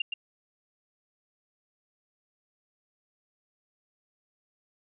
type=tone with echo; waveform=sine; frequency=2794 Hz; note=F7; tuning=in tune; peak=-25 dBFS; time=0-0.02 s; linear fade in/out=5 ms; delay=120 ms; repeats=1; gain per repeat=-4 dB; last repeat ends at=0.14 s; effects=none